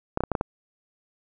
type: clicks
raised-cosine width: 1 ms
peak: -10 dBFS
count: 6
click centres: 0.174 / 0.206 / 0.237 / 0.317 / 0.352 / 0.411 s
effects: none